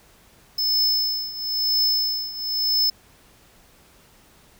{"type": "tone with tremolo", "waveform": "square", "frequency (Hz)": 5240, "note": "E8", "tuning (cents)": -11, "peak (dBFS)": -17, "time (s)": [0.58, 2.9], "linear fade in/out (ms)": 5, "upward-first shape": "triangle", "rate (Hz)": 1, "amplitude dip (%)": 85, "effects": ["pink hiss -54 dBFS RMS until 4.59 s"]}